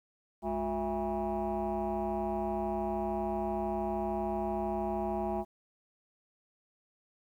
sine tone with frequency modulation, 512 Hz, C5, 38 cents flat, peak -29 dBFS, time 0.42-5.45 s, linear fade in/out 50 ms, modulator 151 Hz, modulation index 2.5, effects tanh soft clip ceiling -26 dBFS + 11-bit

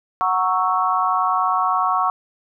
sine chord, F# dominant seventh, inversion none, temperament equal, 740 / 932.3 / 1108.7 / 1318.5 Hz, F#5 / A#5 / C#6 / E6, 0 / 0 / 0 / 0 cents, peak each -22 / -25 / -19 / -24 dBFS, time 0.21-2.1 s, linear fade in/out 0 ms, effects none

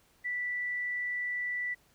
sine tone, 1968 Hz, B6, 7 cents flat, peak -31 dBFS, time 0.24-1.75 s, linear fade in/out 20 ms, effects pink hiss -66 dBFS RMS until 1.94 s

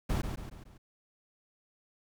brown noise with echo, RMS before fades -30 dBFS, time 0.09-0.22 s, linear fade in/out 10 ms, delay 140 ms, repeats 4, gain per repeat -6 dB, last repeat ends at 0.78 s, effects none

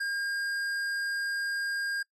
sine tone with hard clipping, 1613 Hz, G6, 49 cents sharp, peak -31 dBFS, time 0-2.03 s, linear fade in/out 10 ms, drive 12 dB, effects noise-tail reverb RT60 0.1 s tail -24 dB re dry + low-pass 11000 Hz 12 dB/octave

